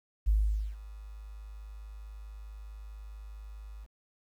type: tone with ADSR envelope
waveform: sine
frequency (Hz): 52.3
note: G#1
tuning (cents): +13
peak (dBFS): -21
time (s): 0.26-3.87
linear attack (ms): 22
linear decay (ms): 470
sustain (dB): -21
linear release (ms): 35
effects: 10-bit